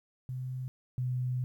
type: tone pair in turn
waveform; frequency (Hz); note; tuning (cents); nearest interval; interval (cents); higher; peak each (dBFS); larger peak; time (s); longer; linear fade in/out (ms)
sine; 128.4 / 126.12; C3 / B2; -32 / +37; unison; 31; first; -34 / -29; second; 0.29-0.68 / 0.98-1.44; second; 0
effects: 11-bit